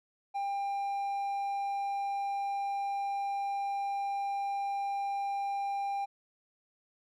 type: tone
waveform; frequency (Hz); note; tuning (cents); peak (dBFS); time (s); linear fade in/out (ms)
triangle; 797; G5; +28; -29; 0.34-6.06; 20
effects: none